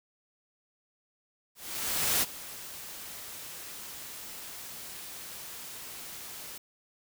white noise with ADSR envelope, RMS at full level -26 dBFS, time 1.55-6.58 s, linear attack 670 ms, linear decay 32 ms, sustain -17 dB, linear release 5 ms, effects none

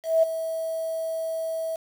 sine tone with ADSR envelope, 650 Hz, E5, 24 cents flat, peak -14 dBFS, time 0.03-1.76 s, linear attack 200 ms, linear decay 10 ms, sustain -12 dB, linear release 5 ms, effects 7-bit

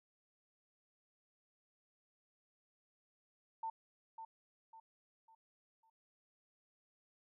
sine tone with echo, 898 Hz, A5, 35 cents sharp, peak -38 dBFS, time 3.63-3.7 s, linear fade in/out 5 ms, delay 550 ms, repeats 4, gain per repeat -8 dB, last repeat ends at 5.9 s, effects none

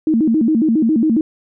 sine tone with vibrato, 267 Hz, C4, 35 cents sharp, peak -11 dBFS, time 0.07-1.21 s, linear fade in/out 2 ms, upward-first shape square, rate 7.3 Hz, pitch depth 280 cents each way, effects none

